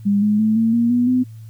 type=tone with pitch steps; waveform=sine; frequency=201.9 / 209.6 / 217.6 / 226 / 234.6 / 243.6 / 252.9 Hz; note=G#3 / G#3 / A3 / A3 / A#3 / B3 / B3; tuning=-49 / +16 / -19 / +47 / +11 / -24 / +41 cents; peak=-13 dBFS; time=0.05-1.24 s; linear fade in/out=20 ms; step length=170 ms; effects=added 111 Hz sine -34 dBFS peak until 1.49 s + white hiss -58 dBFS RMS until 1.49 s